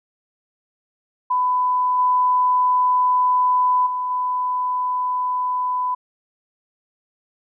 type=tone with level steps; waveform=sine; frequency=1000 Hz; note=B5; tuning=21 cents sharp; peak=-16 / -14 / -21 / -19 dBFS; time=1.3-5.95 s; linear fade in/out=10 ms; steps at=1.98 / 3.86 / 4.1 s; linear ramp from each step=10 ms; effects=none